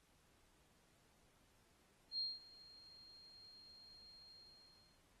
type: tone with ADSR envelope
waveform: sine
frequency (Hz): 4223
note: C8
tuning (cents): +15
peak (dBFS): -37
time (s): 2.11-5.02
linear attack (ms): 79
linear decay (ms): 200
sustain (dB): -22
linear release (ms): 700
effects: pink hiss -74 dBFS RMS until 5.2 s + AAC 32 kbps